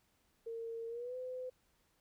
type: tone with pitch glide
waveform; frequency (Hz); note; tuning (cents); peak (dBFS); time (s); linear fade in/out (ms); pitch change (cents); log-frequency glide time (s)
sine; 457.8 to 508; A#4 to B4; -31 to +49; -40; 0.46-1.5; 10; +180; 0.88-1.16
effects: pink hiss -75 dBFS RMS until 2 s